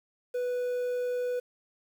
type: tone with quantisation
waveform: triangle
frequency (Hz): 493.9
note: B4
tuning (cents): 0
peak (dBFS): -26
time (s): 0.34-1.4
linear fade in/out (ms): 10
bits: 9
effects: none